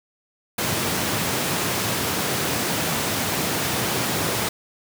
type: high-pass noise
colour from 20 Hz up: pink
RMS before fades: -24 dBFS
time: 0.58-4.49 s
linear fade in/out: 5 ms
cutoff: 100 Hz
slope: 24 dB/octave
effects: none